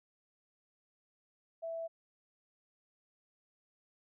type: tone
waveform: sine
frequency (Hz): 660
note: E5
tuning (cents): +2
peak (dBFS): -37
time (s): 1.62-1.88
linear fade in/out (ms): 20
effects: none